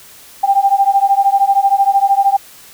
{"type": "beating tone pair", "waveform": "sine", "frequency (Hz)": [785, 798], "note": ["G5", "G5"], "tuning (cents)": [2, 31], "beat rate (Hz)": 13, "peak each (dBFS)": -12, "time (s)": [0.43, 2.37], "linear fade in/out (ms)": 10, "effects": ["white hiss -40 dBFS RMS until 2.73 s"]}